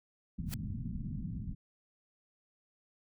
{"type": "low-pass noise", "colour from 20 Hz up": "white", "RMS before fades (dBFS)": -39, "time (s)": [0.38, 1.55], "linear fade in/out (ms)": 10, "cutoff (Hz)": 230, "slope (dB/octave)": 48}
{"type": "noise with exponential growth", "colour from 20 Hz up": "white", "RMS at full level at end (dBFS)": -37, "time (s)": [0.46, 0.54], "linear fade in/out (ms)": 2, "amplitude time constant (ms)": 16}
{"effects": []}